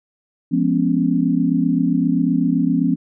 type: chord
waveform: sine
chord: C# dominant seventh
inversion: first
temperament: just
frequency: 173.24 / 207.9 / 249.5 / 277.2 Hz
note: E#3 / G#3 / B3 / C#4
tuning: -14 / +2 / +18 / 0 cents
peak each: -20 / -24 / -19 / -19 dBFS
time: 0.51-2.96 s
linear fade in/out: 20 ms
effects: none